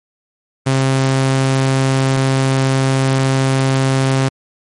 sawtooth tone, 133.5 Hz, C3, 35 cents sharp, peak -8 dBFS, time 0.66-4.29 s, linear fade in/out 10 ms, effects MP3 48 kbps

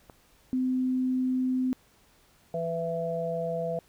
click, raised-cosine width 1 ms, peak -32 dBFS, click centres 0.098 s
sine tone, 256.4 Hz, C4, 35 cents flat, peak -24 dBFS, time 0.53-1.73 s, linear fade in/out 0 ms
harmonic tone, 166.7 Hz, E3, 20 cents sharp, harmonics 1 / 3 / 4, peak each -35 / -32 / -31 dBFS, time 2.54-3.79 s, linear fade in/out 2 ms
effects pink hiss -62 dBFS RMS until 3.88 s

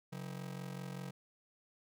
45% pulse ring-modulated tone, 158.6 Hz, D#3, 33 cents sharp, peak -39 dBFS, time 0.12-1.11 s, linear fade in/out 10 ms, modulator 22.6 Hz, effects none

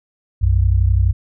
sine tone pair together, 61.74 / 93.62 Hz, B1 / F#2, 0 / +21 cents, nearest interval perfect fifth, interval 721 cents, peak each -14 dBFS, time 0.41-1.13 s, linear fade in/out 20 ms, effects none

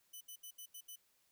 5% pulse tone bursts at uneven times, 3000 Hz, F#7, 23 cents sharp, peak -40 dBFS, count 6, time 0.13-0.21 / 0.28-0.36 / 0.43-0.51 / 0.58-0.66 / 0.74-0.81 / 0.88-0.96 s, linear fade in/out 10 ms, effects white hiss -75 dBFS RMS until 1.31 s

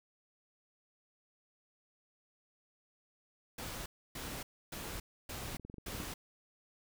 pink noise bursts, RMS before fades -43 dBFS, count 5, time 3.58-6.14 s, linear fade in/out 5 ms, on 280 ms, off 290 ms
clicks, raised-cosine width 3 ms, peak -34 dBFS, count 11, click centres 5.484 / 5.548 / 5.597 / 5.65 / 5.699 / 5.742 / 5.783 / 5.883 / 5.95 / 6.002 / 6.032 s
effects none

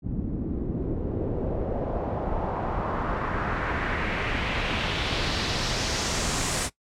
pink noise with low-pass filter sweep, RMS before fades -28 dBFS, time 0.02-6.7 s, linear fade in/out 50 ms, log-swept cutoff 220 to 8900 Hz, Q 1.9, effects noise-tail reverb RT60 0.1 s tail -19 dB re dry

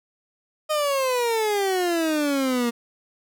30% pulse exponential sweep, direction down, 622.3 to 232.9 Hz, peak -18 dBFS, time 0.69-2.71 s, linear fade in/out 20 ms, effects none

